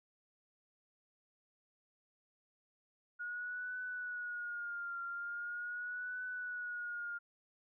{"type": "tone with vibrato", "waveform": "sine", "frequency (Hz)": 1440, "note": "F#6", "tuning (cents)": -47, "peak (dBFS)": -39, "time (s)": [3.19, 7.19], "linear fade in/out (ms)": 20, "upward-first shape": "triangle", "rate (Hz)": 0.41, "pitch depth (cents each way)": 70, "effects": []}